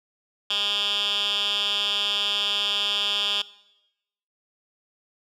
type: tone with band-pass filter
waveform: 10% pulse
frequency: 203.7 Hz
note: G#3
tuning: 33 cents flat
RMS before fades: -25 dBFS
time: 0.5-3.42 s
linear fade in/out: 5 ms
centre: 3400 Hz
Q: 6.3
effects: noise-tail reverb RT60 0.9 s tail -19 dB re dry